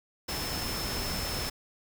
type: tone in noise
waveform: sine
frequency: 5274 Hz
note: E8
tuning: in tune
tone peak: -37 dBFS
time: 0.28-1.5 s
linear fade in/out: 10 ms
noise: pink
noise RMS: -34 dBFS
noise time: 0.28-1.5 s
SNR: -6 dB
effects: none